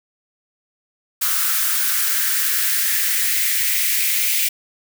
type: noise with high-pass filter sweep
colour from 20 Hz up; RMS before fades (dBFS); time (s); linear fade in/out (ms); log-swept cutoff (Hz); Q
blue; -19; 1.21-4.49; 10; 1300 to 2300; 3.8
effects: none